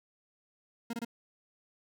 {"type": "tone bursts", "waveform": "40% pulse", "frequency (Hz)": 233.1, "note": "A#3", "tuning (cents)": 0, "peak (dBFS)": -33, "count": 3, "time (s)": [0.9, 1.049], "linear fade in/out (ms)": 5, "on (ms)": 33, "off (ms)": 25, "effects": []}